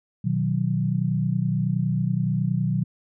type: chord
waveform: sine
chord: B major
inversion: none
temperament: equal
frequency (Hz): 123.47 / 155.56 / 185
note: B2 / D#3 / F#3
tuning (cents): 0 / 0 / 0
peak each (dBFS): -25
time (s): 0.24-2.84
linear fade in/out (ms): 10
effects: none